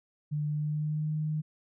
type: tone with pitch glide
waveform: sine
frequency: 149.3 to 153.85 Hz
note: D3 to D#3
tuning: +29 to -19 cents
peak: -28 dBFS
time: 0.31-1.42 s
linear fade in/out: 20 ms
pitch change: +52 cents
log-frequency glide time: 0.49-1.12 s
effects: none